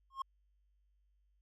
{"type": "tone with exponential growth", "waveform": "triangle", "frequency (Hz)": 1076, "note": "C6", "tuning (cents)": 48, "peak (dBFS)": -30, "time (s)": [0.1, 0.22], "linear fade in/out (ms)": 5, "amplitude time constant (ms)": 25, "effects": ["added 50 Hz sine -70 dBFS peak until 1.41 s"]}